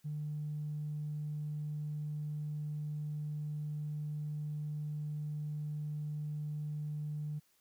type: tone with tanh clipping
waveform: triangle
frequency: 150 Hz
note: D3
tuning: 37 cents sharp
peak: -36 dBFS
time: 0.04-7.4 s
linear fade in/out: 20 ms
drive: 4 dB
effects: white hiss -72 dBFS RMS until 7.6 s